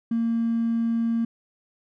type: tone with hard clipping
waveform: triangle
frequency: 230 Hz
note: A#3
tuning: 23 cents flat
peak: -21 dBFS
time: 0.11-1.25 s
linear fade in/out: 5 ms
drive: 3 dB
effects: none